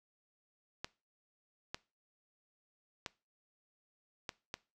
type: clicks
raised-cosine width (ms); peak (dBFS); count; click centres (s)
0.2; -21; 5; 0.845 / 1.745 / 3.062 / 4.292 / 4.541
effects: noise-tail reverb RT60 0.3 s tail -21 dB re dry